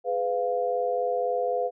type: chord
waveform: sine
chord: F diminished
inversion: first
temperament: just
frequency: 419.1 / 502.9 / 698.5 Hz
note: Ab4 / Cb5 / F5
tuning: +16 / +31 / 0 cents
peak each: -32 / -26 / -28 dBFS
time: 0.04-1.71 s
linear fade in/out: 50 ms
effects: none